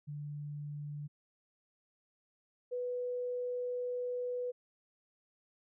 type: tone pair in turn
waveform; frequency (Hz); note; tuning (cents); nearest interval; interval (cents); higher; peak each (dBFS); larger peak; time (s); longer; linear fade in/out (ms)
sine; 146.8 / 493.8; D3 / B4; 0 / 0; octave + major sixth; 2100; second; -39 / -34; second; 0.07-1.08 / 2.71-4.52; second; 20
effects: none